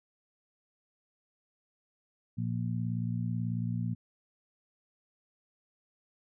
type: harmonic tone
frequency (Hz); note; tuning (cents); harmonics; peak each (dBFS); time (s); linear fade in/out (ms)
58.27; A#1; 0; 2 / 3 / 4; -32 / -35 / -38; 2.37-3.95; 20
effects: none